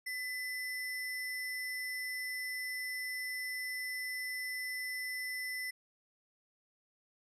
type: tone with sample-and-hold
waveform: sine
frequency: 2008 Hz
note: B6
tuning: 28 cents sharp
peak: -36 dBFS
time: 0.06-5.71 s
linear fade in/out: 10 ms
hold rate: 7350 Hz
effects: resampled to 32000 Hz